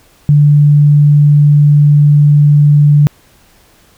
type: tone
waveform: sine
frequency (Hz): 146.7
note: D3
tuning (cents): -2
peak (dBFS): -3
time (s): 0.29-3.07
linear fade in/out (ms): 0
effects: pink hiss -47 dBFS RMS until 3.97 s